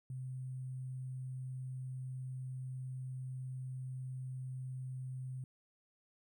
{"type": "tone with sample-and-hold", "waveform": "sine", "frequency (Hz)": 129.2, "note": "C3", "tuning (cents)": -21, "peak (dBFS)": -40, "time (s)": [0.1, 5.44], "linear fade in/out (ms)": 2, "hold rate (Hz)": 8820, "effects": []}